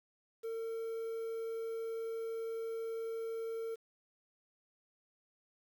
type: tone with quantisation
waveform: triangle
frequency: 453 Hz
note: A#4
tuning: 50 cents flat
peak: -35 dBFS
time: 0.43-3.76 s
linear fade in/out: 20 ms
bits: 10
effects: none